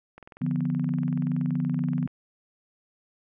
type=click train; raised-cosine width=0.5 ms; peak=-30 dBFS; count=41; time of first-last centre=0.18-2.076 s; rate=21.1 Hz
type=chord; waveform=sine; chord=B diminished; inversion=first; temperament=equal; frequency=146.83 / 174.61 / 246.9 Hz; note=D3 / F3 / B3; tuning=0 / 0 / 0 cents; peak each=-28 dBFS; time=0.41-2.07 s; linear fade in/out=10 ms
effects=none